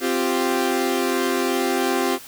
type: chord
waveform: sawtooth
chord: C suspended fourth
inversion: none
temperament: equal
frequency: 261.6 / 349.2 / 392 Hz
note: C4 / F4 / G4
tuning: 0 / 0 / 0 cents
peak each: -20 dBFS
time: 0-2.19 s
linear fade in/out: 50 ms
effects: white hiss -41 dBFS RMS until 2.27 s